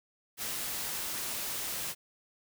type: noise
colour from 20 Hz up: white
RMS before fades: -36 dBFS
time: 0.37-1.95 s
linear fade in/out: 50 ms
effects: none